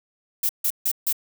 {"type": "noise bursts", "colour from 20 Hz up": "violet", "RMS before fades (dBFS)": -22, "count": 4, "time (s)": [0.43, 1.128], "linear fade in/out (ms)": 5, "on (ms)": 62, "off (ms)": 150, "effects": []}